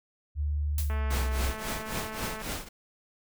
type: tone with pitch glide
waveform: sine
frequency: 73.8 to 64.99 Hz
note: D2 to C2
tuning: +9 to -11 cents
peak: -26 dBFS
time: 0.35-1.54 s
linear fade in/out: 50 ms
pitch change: -220 cents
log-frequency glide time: 0.84-1.2 s
type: noise with exponential decay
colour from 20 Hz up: blue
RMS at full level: -32 dBFS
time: 0.78-1.01 s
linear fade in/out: 2 ms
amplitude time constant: 48 ms
type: click train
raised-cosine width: 0.5 ms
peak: -25 dBFS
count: 332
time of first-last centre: 0.9-2.418 s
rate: 218 Hz
type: noise with tremolo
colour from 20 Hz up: pink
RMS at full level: -32 dBFS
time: 1.1-2.69 s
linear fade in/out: 10 ms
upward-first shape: triangle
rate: 3.7 Hz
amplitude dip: 90%
effects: none